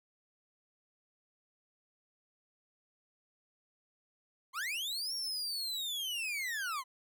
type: linear two-way sweep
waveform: 40% pulse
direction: up then down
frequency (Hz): 985 to 5588 to 985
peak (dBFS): -34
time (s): 4.53-6.84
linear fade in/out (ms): 50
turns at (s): 5.14
effects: none